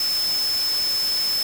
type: tone in noise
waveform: sine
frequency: 5250 Hz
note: E8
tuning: 8 cents flat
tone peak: -20 dBFS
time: 0-1.43 s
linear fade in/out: 2 ms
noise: white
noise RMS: -31 dBFS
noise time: 0-1.43 s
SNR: +8 dB
effects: none